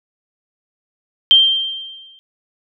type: tone with exponential decay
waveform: sine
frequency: 3156 Hz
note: G7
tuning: 11 cents sharp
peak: -4 dBFS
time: 1.31-2.19 s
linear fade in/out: 0 ms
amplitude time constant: 190 ms
effects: none